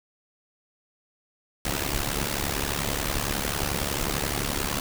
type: noise with amplitude modulation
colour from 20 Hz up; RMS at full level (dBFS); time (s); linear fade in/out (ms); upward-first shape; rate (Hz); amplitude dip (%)
pink; -24; 1.65-4.8; 2; sine; 71.2; 85
effects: none